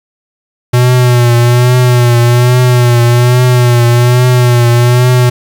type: tone with vibrato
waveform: square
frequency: 122.3 Hz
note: B2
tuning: 16 cents flat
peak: -5 dBFS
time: 0.73-5.3 s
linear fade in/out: 10 ms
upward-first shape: triangle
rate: 1.2 Hz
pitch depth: 54 cents each way
effects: 7-bit